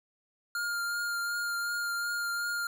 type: tone with vibrato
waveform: square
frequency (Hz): 1407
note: F6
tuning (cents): +12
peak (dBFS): -31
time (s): 0.55-2.67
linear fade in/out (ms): 2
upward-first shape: triangle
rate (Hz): 2.7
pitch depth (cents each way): 18
effects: none